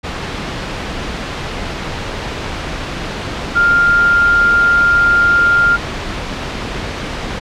sine tone in noise, 1400 Hz, F6, 4 cents sharp, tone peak -8 dBFS, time 3.55-5.77 s, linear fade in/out 20 ms, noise pink, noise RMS -22 dBFS, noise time 0.03-7.4 s, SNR +11 dB, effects low-pass 4000 Hz 12 dB/octave

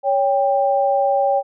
sine tone pair together, 559 / 791.3 Hz, C#5 / G5, +14 / +16 cents, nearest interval tritone, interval 602 cents, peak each -17 dBFS, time 0.03-1.43 s, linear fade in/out 50 ms, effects none

